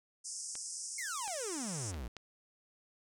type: band-pass noise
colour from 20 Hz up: white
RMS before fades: -43 dBFS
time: 0.24-1.92 s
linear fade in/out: 20 ms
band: 5100 to 9500 Hz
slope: 96 dB/octave
type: clicks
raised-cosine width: 0.2 ms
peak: -29 dBFS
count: 4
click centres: 0.554 / 1.278 / 1.943 / 2.167 s
type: exponential sweep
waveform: 45% pulse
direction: down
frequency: 2217 to 53 Hz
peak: -39 dBFS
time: 0.98-2.08 s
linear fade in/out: 5 ms
effects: none